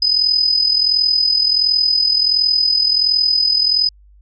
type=tone with amplitude modulation; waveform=sine; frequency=5010 Hz; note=D#8; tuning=11 cents sharp; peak=-9 dBFS; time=0.02-3.89 s; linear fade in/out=5 ms; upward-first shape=sine; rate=41.4 Hz; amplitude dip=65%; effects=added 50 Hz sine -44 dBFS peak until 4.21 s